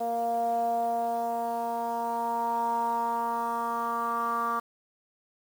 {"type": "tone with low-pass filter sweep", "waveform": "10% pulse", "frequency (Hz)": 233.1, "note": "A#3", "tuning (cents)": 0, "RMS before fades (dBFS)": -29, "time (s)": [0, 4.6], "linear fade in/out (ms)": 10, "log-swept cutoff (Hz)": [650, 1200], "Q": 6.8, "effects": ["8-bit"]}